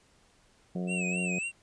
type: harmonic tone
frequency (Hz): 90.2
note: F#2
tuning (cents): -44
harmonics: 2 / 3 / 4 / 5 / 6 / 7 / 8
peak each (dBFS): -31 / -46 / -41 / -44 / -45 / -46 / -49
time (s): 0.75-1.39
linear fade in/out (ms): 5
type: tone with vibrato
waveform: square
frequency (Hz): 2624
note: E7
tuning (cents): -9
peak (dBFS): -32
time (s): 0.87-1.52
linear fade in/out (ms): 50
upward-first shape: sine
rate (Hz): 3.7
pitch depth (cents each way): 90
effects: pink hiss -64 dBFS RMS until 1.62 s + resampled to 22050 Hz